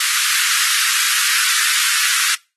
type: high-pass noise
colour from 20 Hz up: pink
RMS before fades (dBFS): -17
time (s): 0-2.35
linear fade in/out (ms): 5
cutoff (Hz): 1300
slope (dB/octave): 48
effects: noise-tail reverb RT60 0.3 s tail -25 dB re dry + AAC 32 kbps